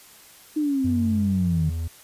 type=exponential sweep; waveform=sine; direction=down; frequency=310 to 152.9 Hz; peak=-20 dBFS; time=0.56-1.7 s; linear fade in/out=10 ms
type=tone with pitch glide; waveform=triangle; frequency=93.2 to 82.08 Hz; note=F#2 to E2; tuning=+13 to -7 cents; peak=-23 dBFS; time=0.84-1.88 s; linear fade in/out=10 ms; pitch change=-220 cents; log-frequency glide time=1.44-1.7 s
effects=white hiss -49 dBFS RMS until 2.03 s + resampled to 32000 Hz